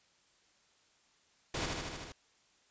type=noise with echo; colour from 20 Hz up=pink; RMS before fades=-36 dBFS; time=1.54-1.66 s; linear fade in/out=5 ms; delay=77 ms; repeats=6; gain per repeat=-2 dB; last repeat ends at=2.122 s; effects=white hiss -69 dBFS RMS until 2.7 s + resampled to 16000 Hz